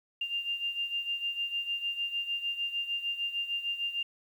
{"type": "beating tone pair", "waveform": "sine", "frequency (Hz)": [2794, 2800.6], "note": ["F7", "F7"], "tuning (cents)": [0, 4], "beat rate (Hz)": 6.6, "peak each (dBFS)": [-32, -37], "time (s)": [0.21, 4.03], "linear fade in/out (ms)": 5, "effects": ["10-bit"]}